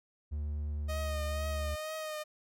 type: tone with pitch glide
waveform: triangle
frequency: 74.2 to 73.6 Hz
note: D2 to D2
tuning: +18 to +4 cents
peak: -31 dBFS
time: 0.31-1.76 s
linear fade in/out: 20 ms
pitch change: -14 cents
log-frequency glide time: 0.83-0.95 s
type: tone with vibrato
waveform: sawtooth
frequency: 620 Hz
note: D#5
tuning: 6 cents flat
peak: -33 dBFS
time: 0.88-2.24 s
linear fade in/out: 20 ms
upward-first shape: triangle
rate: 2.1 Hz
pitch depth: 35 cents each way
effects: none